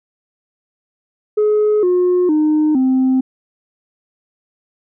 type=tone with pitch steps; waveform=sine; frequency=423.1 / 359.9 / 306.2 / 260.4 Hz; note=G#4 / F#4 / D#4 / C4; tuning=+32 / -48 / -28 / -8 cents; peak=-9 dBFS; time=1.37-3.21 s; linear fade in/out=10 ms; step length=460 ms; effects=tanh soft clip ceiling -9 dBFS